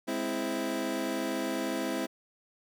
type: chord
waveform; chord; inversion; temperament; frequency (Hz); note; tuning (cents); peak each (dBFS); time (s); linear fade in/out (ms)
25% pulse; Ab augmented; none; equal; 207.7 / 261.6 / 329.6; Ab3 / C4 / E4; 0 / 0 / 0; -34 / -30 / -30; 0.07-2.07; 20
effects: none